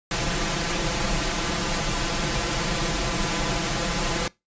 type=noise with comb filter; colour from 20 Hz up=pink; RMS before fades=-25 dBFS; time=0.11-4.28 s; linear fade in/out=2 ms; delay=5.9 ms; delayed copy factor=+1; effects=noise-tail reverb RT60 0.2 s tail -22 dB re dry + resampled to 16000 Hz